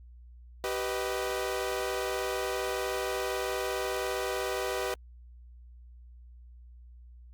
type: chord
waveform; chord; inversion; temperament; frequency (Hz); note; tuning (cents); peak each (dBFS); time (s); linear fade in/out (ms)
sawtooth; G augmented; none; equal with one note detuned; 386.8 / 493.9 / 622.3; G4 / B4 / D#5; -23 / 0 / 0; -30 / -30 / -33; 0.64-4.94; 0
effects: added 60 Hz sine -48 dBFS peak until 7.33 s + Opus 48 kbps